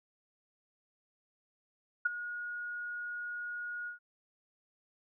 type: tone with ADSR envelope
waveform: sine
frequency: 1443 Hz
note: F#6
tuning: 44 cents flat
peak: -23 dBFS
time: 2.05-3.99 s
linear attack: 9 ms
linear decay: 18 ms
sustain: -14 dB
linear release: 120 ms
effects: none